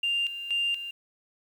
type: tone with tremolo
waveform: sine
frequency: 2794 Hz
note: F7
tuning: in tune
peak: -23 dBFS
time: 0.03-0.91 s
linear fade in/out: 5 ms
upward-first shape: square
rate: 2.1 Hz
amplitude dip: 70%
effects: tanh soft clip ceiling -20 dBFS + 9-bit